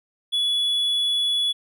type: tone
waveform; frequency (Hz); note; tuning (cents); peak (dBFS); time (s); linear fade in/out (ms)
triangle; 3405; G#7; +42; -18; 0.32-1.53; 20
effects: none